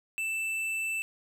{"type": "tone with tanh clipping", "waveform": "triangle", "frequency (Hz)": 2652, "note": "E7", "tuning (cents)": 10, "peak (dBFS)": -31, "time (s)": [0.18, 1.02], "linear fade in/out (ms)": 0, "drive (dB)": 14, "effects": []}